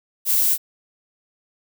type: noise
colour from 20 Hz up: violet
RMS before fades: -18 dBFS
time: 0.25-0.58 s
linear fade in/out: 50 ms
effects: none

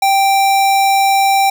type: tone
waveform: square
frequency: 784 Hz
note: G5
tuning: in tune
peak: -10 dBFS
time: 0.02-1.5 s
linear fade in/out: 5 ms
effects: none

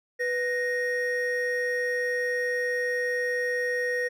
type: tone pair together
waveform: triangle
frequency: 493.9 / 1864.7 Hz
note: B4 / A#6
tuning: 0 / 0 cents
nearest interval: octave + major seventh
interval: 2300 cents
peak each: -26 dBFS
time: 0.19-4.09 s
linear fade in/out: 20 ms
effects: none

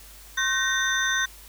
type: tone cluster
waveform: sine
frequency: 1075 / 1532 / 1861 / 3597 / 6080 Hz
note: C6 / G6 / A#6 / A7 / F#8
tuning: +47 / -40 / -3 / +37 / +46 cents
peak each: -33 / -25 / -27 / -29 / -31 dBFS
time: 0.37-1.26 s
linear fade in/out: 10 ms
effects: added 50 Hz sine -48 dBFS peak until 1.48 s + white hiss -48 dBFS RMS until 1.48 s

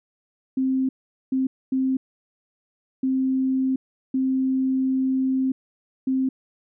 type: tone bursts at uneven times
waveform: sine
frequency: 262.7 Hz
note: C4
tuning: 7 cents sharp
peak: -19 dBFS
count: 6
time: 0.57-0.89 / 1.32-1.47 / 1.72-1.97 / 3.03-3.76 / 4.14-5.52 / 6.07-6.29 s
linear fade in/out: 5 ms
effects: none

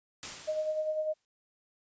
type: noise with exponential decay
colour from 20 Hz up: white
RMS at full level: -38 dBFS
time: 0.23-1.25 s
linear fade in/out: 0 ms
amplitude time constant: 220 ms
type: tone with tremolo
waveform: sine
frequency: 620 Hz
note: D#5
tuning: 6 cents flat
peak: -27 dBFS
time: 0.47-1.14 s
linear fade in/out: 20 ms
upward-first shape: sine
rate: 10 Hz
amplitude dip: 50%
effects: resampled to 16000 Hz

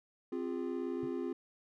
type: chord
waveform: triangle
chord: F minor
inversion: second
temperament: equal with one note detuned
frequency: 261.6 / 349.2 / 407.5 Hz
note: C4 / F4 / Ab4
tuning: 0 / 0 / -33 cents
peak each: -37 / -36 / -39 dBFS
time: 0.32-1.33 s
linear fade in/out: 5 ms
type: tone with exponential decay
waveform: triangle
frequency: 137 Hz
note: C#3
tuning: 20 cents flat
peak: -38 dBFS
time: 1.03-1.13 s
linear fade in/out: 2 ms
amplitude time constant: 20 ms
effects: none

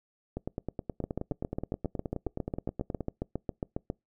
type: two click trains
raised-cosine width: 2 ms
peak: -18 / -20 dBFS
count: 22 / 26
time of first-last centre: 1.04-3.901 / 0.37-3.007 s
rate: 7.34 / 9.48 Hz
effects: noise-tail reverb RT60 0.2 s tail -26 dB re dry

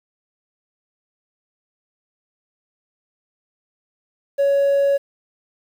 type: tone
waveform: triangle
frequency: 559 Hz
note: C#5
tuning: 14 cents sharp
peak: -11 dBFS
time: 4.38-4.98 s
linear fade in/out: 20 ms
effects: tanh soft clip ceiling -9 dBFS + 8-bit

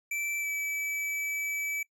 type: tone with pitch glide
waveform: square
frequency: 2330 to 2301 Hz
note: D7 to D7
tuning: -14 to -36 cents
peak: -31 dBFS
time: 0.11-1.83 s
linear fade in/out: 5 ms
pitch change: -22 cents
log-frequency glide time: 0.4-0.47 s
effects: noise-tail reverb RT60 0.1 s tail -22 dB re dry

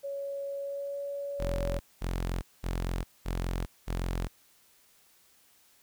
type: tone with pitch glide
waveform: sine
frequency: 558 to 564.5 Hz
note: C#5 to C#5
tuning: +11 to +31 cents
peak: -33 dBFS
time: 0.03-1.79 s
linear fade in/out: 20 ms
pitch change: +20 cents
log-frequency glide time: 0.57-1.03 s
type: tone bursts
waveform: sawtooth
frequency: 43.91 Hz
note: F1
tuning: 10 cents sharp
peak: -26 dBFS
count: 5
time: 1.39-4.28 s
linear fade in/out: 20 ms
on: 410 ms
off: 210 ms
effects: white hiss -63 dBFS RMS until 5.82 s

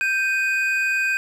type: tone pair together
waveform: triangle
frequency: 1568 / 2489 Hz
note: G6 / D#7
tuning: 0 / 0 cents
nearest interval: minor sixth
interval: 800 cents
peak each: -20 dBFS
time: 0.01-1.17 s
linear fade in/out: 0 ms
effects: none

